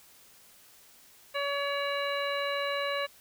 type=harmonic tone; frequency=566 Hz; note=C#5; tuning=36 cents sharp; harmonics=1 / 2 / 3 / 4 / 5 / 7; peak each=-32 / -35 / -37 / -38 / -39 / -40 dBFS; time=1.34-3.07 s; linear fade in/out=20 ms; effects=white hiss -57 dBFS RMS until 3.2 s